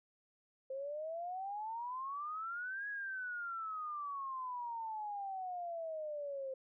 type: exponential two-way sweep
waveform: sine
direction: up then down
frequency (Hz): 523.3 to 1675 to 523.3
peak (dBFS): -39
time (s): 0.7-6.54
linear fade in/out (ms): 5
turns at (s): 2.88
effects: none